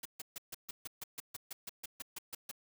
white noise bursts, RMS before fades -43 dBFS, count 16, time 0.03-2.514 s, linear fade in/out 5 ms, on 24 ms, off 140 ms, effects none

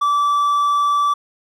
triangle tone, 1159 Hz, D6, 23 cents flat, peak -12 dBFS, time 0.01-1.14 s, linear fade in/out 10 ms, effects none

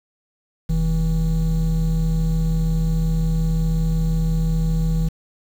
triangle tone pair together, 42.8 / 161.6 Hz, F1 / E3, -34 / -34 cents, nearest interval octave + major seventh, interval 2300 cents, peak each -17 dBFS, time 0.69-5.09 s, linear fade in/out 10 ms, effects tanh soft clip ceiling -8 dBFS + 7-bit

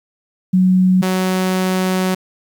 sine / sawtooth tone pair in turn, 185 / 186.03 Hz, F#3 / F#3, 0 / +10 cents, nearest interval unison, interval 10 cents, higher second, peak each -9 / -11 dBFS, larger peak first, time 0.53-1.02 / 1.02-2.15 s, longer second, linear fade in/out 10 ms, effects 8-bit

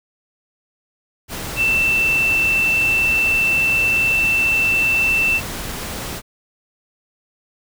sine tone in noise, 2670 Hz, E7, 22 cents sharp, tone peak -14 dBFS, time 1.56-5.41 s, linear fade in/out 50 ms, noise pink, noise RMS -28 dBFS, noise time 1.28-6.22 s, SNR +11 dB, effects none

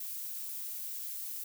violet noise, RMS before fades -40 dBFS, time 0-1.44 s, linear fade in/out 5 ms, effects none

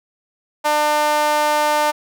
sawtooth tone with high-pass filter, 300 Hz, D4, 37 cents sharp, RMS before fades -17 dBFS, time 0.64-1.92 s, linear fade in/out 20 ms, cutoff 770 Hz, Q 3.8, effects none

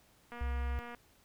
click train, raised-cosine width 0.5 ms, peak -32 dBFS, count 151, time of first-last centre 0.32-0.948 s, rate 239 Hz
sine tone, 65.41 Hz, C2, in tune, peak -32 dBFS, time 0.41-0.79 s, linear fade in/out 0 ms
effects pink hiss -66 dBFS RMS until 1.24 s

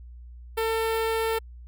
sawtooth tone with notch filter, 448.7 Hz, A4, 34 cents sharp, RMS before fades -26 dBFS, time 0.57-1.39 s, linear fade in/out 10 ms, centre 6200 Hz, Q 1.3, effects added 60 Hz sine -41 dBFS peak until 1.67 s

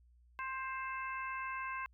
harmonic tone, 527 Hz, C5, 12 cents sharp, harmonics 2 / 3 / 4 / 5, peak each -40 / -44 / -47 / -47 dBFS, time 0.39-1.86 s, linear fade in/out 0 ms, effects added 60 Hz sine -62 dBFS peak until 1.93 s

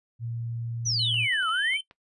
sine tone, 116.54 Hz, A#2, in tune, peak -30 dBFS, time 0.19-1.28 s, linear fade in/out 50 ms
sine exponential two-way sweep, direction down then up, 6200 to 1258 to 2399 Hz, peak -24 dBFS, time 0.85-1.78 s, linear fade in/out 20 ms, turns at 1.49 s
triangle tone with pitch glide, 2989 to 3082 Hz, F#7 to G7, +17 to -30 cents, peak -28 dBFS, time 0.99-1.81 s, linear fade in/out 5 ms, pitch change +53 cents, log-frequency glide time 1.37-1.68 s
clicks, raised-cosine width 0.3 ms, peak -32 dBFS, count 6, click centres 1.144 / 1.334 / 1.428 / 1.491 / 1.736 / 1.911 s
effects noise-tail reverb RT60 0.1 s tail -18 dB re dry + resampled to 24000 Hz

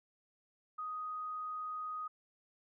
sine tone, 1248 Hz, D#6, 5 cents sharp, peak -38 dBFS, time 0.78-2.08 s, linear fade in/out 10 ms, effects none

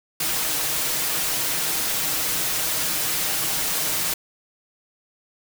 white noise with comb filter, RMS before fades -24 dBFS, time 0.2-4.14 s, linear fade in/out 5 ms, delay 6.4 ms, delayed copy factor +0.55, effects none

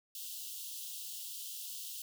white high-pass noise, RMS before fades -44 dBFS, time 0.15-2.02 s, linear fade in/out 2 ms, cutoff 2800 Hz, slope 96 dB/octave, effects none

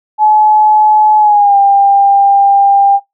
sine tone with pitch glide, 854 to 796.8 Hz, G#5 to G5, +48 to +28 cents, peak -4 dBFS, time 0.18-3 s, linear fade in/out 50 ms, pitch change -120 cents, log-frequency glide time 1.18-1.57 s, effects noise-tail reverb RT60 0.2 s tail -24 dB re dry

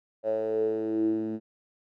10% pulse tone with band-pass filter sweep, 110 Hz, A2, in tune, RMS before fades -28 dBFS, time 0.23-1.4 s, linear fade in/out 50 ms, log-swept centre 570 to 260 Hz, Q 8.8, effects none

